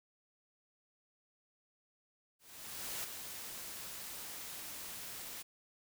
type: noise with ADSR envelope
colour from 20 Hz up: white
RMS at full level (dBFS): -40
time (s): 2.39-5.43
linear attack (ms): 650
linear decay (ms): 6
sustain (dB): -6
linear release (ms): 17
effects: none